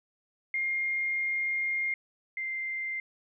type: tone pair in turn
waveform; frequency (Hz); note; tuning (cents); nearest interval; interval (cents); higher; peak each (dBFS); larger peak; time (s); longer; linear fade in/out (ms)
sine; 2123 / 2091; C7 / C7; +25 / -2; unison; 27; first; -27 / -31; first; 0.54-1.94 / 2.37-3; first; 2
effects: none